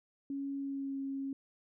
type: tone with pitch glide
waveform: sine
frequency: 277.2 to 272.6 Hz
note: C#4 to C#4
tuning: 0 to -29 cents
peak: -35 dBFS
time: 0.3-1.33 s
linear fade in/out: 2 ms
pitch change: -29 cents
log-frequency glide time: 0.57-0.99 s
effects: none